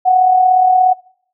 sine tone with amplitude modulation, 740 Hz, F#5, in tune, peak -5 dBFS, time 0.05-0.94 s, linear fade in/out 20 ms, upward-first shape sine, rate 37 Hz, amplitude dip 45%, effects noise-tail reverb RT60 0.6 s tail -22 dB re dry

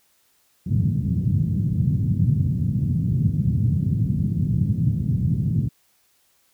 pink band-pass noise, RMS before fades -21 dBFS, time 0.66-5.69 s, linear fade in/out 10 ms, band 100 to 170 Hz, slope 24 dB/octave, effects white hiss -63 dBFS RMS until 6.53 s

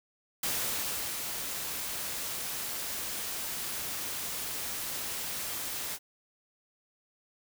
white noise with ADSR envelope, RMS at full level -31 dBFS, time 0.43-5.99 s, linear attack 4 ms, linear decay 720 ms, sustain -5 dB, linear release 55 ms, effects none

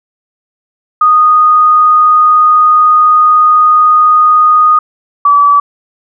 sine tone pair in turn, 1237 / 1150.4 Hz, D#6 / D6, -10 / -36 cents, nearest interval minor second, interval 126 cents, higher first, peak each -3 dBFS, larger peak neither, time 1.01-4.79 / 5.25-5.6 s, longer first, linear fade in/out 5 ms, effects none

